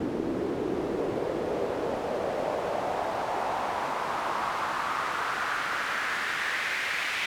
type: noise with band-pass filter sweep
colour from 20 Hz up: pink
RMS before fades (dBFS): -30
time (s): 0-7.26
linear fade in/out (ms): 5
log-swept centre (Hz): 320 to 2200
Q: 2.4
effects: none